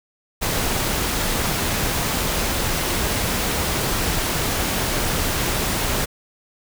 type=noise; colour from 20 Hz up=pink; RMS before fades=-22 dBFS; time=0.41-6.06 s; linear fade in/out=20 ms; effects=none